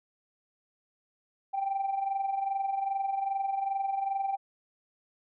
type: tone with amplitude modulation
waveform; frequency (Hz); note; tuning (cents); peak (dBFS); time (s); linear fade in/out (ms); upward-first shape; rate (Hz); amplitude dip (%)
sine; 784; G5; 0; -24; 1.53-4.37; 20; sine; 22.5; 65
effects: tanh soft clip ceiling -23 dBFS